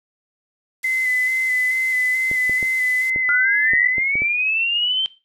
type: noise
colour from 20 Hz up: blue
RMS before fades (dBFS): -35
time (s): 0.83-3.1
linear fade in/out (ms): 2
type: tone with vibrato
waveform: sine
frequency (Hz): 2032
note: B6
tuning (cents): +49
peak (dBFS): -17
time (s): 0.84-3.89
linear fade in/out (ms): 5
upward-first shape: square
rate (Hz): 2.3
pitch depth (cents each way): 18
type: clicks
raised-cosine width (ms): 2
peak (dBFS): -18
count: 8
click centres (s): 2.314 / 2.496 / 2.628 / 3.161 / 3.735 / 3.982 / 4.155 / 4.22
type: linear sweep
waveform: sine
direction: up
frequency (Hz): 1407 to 3136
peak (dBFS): -17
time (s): 3.29-5.06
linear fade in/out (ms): 0
effects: noise-tail reverb RT60 0.3 s tail -18 dB re dry + low-pass 11000 Hz 12 dB/octave